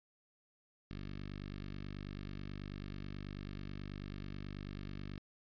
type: tone with notch filter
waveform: 10% pulse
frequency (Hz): 49.22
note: G1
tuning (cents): +8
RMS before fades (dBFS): -45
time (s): 0.91-5.18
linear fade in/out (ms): 0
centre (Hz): 780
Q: 0.77
effects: resampled to 11025 Hz